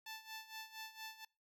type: tone with tremolo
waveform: 10% pulse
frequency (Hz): 880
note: A5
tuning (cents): 0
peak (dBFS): -37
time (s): 0.06-1.25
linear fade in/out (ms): 5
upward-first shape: sine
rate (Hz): 4.3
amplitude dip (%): 80
effects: noise-tail reverb RT60 0.3 s tail -25 dB re dry